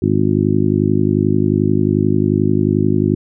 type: harmonic tone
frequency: 51.3 Hz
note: G#1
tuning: 21 cents flat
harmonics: 2 / 3 / 4 / 5 / 6 / 7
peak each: -19 / -19 / -19 / -19 / -19 / -19 dBFS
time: 0.02-3.15 s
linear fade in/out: 5 ms
effects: none